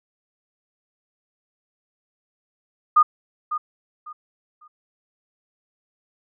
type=tone with echo; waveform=sine; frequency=1223 Hz; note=D#6; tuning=30 cents flat; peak=-10 dBFS; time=2.96-3.03 s; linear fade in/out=10 ms; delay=550 ms; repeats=3; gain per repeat=-12 dB; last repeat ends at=4.68 s; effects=none